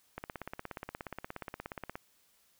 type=click train; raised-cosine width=0.5 ms; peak=-24 dBFS; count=31; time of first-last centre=0.18-1.955 s; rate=16.9 Hz; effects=white hiss -69 dBFS RMS until 2.59 s